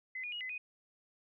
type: tone with pitch steps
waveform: sine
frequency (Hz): 2038 / 2446 / 2891 / 2026 / 2491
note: C7 / D#7 / F#7 / B6 / D#7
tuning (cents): -46 / -30 / -41 / +44 / +1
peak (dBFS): -38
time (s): 0.15-0.58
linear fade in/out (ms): 5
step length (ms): 86
effects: none